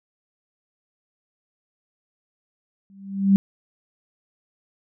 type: tone with exponential growth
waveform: sine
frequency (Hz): 196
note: G3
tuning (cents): 0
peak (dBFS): -9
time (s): 2.9-3.36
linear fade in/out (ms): 0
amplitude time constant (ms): 100
effects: none

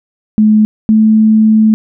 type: tone pair in turn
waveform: sine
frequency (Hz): 214.5 / 217.9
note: A3 / A3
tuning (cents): -44 / -17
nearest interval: unison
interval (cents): 27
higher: second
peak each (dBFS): -4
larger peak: neither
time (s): 0.38-0.65 / 0.89-1.74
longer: second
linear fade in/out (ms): 0
effects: none

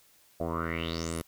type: tone with low-pass filter sweep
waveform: 10% pulse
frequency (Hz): 82.7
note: E2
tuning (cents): +6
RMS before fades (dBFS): -33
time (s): 0.4-1.22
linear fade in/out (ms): 5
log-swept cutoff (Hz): 630 to 12000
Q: 6.2
effects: white hiss -62 dBFS RMS until 1.27 s

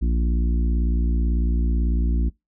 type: harmonic tone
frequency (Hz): 58.1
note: A#1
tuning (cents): -5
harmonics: 1 / 3 / 4 / 5 / 6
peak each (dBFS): -18 / -31 / -31 / -34 / -39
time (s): 0.01-2.3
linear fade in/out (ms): 20
effects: noise-tail reverb RT60 0.2 s tail -25 dB re dry

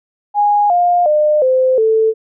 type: tone with pitch steps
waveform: sine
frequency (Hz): 825 / 705.9 / 603.9 / 516.7 / 442.1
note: G#5 / F5 / D5 / C5 / A4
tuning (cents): -12 / +18 / +48 / -22 / +8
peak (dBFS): -9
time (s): 0.34-2.14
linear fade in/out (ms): 50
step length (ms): 360
effects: none

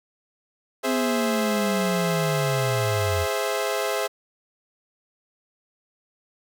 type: chord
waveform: sawtooth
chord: Ab augmented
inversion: none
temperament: equal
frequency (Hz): 415.3 / 523.3 / 659.3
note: Ab4 / C5 / E5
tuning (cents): 0 / 0 / 0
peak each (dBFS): -24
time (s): 0.83-4.08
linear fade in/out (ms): 20
type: linear sweep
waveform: sine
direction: down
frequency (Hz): 261.6 to 82.3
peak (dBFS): -24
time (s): 0.84-3.27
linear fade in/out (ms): 50
effects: none

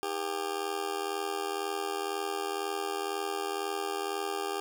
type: tone with amplitude modulation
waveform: 20% pulse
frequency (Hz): 400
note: G4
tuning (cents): +35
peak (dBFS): -23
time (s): 0.03-4.6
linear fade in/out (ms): 0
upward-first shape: sine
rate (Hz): 82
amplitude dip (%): 80
effects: none

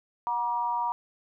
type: tone with amplitude modulation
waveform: sine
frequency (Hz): 953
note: A#5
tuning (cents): +38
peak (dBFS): -22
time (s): 0.27-0.92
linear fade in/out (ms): 0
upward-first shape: sine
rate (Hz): 224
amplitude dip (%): 75
effects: none

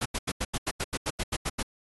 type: noise bursts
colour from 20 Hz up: pink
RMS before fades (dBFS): -29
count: 13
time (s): 0.01-1.629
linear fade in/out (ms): 10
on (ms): 47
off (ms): 84
effects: AAC 32 kbps

